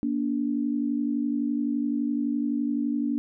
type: tone pair together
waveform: sine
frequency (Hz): 237.4 / 289.2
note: A#3 / D4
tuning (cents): +32 / -27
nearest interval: minor third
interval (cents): 341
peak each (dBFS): -27 / -26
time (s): 0.03-3.18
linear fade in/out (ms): 0
effects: none